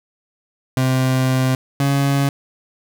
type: tone pair in turn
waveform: 30% pulse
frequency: 130 / 139.46 Hz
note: C3 / C#3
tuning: -11 / +11 cents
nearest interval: minor second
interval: 122 cents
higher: second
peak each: -12 dBFS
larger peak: neither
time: 0.77-1.55 / 1.8-2.29 s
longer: first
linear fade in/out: 2 ms
effects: none